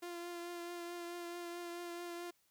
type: tone with vibrato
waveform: sawtooth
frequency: 346.5 Hz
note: F4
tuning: 14 cents flat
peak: -39 dBFS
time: 0.02-2.31 s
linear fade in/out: 10 ms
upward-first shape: triangle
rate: 4.6 Hz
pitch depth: 22 cents each way
effects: white hiss -75 dBFS RMS until 2.5 s